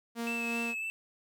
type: tone with tremolo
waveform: sawtooth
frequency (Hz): 233.1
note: A#3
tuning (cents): 0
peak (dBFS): -29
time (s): 0.15-0.75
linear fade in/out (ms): 50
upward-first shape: sine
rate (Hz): 3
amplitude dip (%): 30
type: tone with vibrato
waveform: triangle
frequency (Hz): 2624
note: E7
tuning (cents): -9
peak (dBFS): -32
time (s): 0.27-0.9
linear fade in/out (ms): 0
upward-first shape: sine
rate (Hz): 3.7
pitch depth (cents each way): 21
effects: none